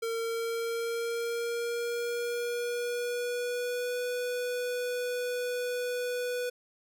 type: tone with pitch glide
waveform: square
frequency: 457.1 to 492.7 Hz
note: A#4 to B4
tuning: -34 to -4 cents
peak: -31 dBFS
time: 0.02-6.5 s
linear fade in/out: 10 ms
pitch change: +130 cents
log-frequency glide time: 0.18-3.99 s
effects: none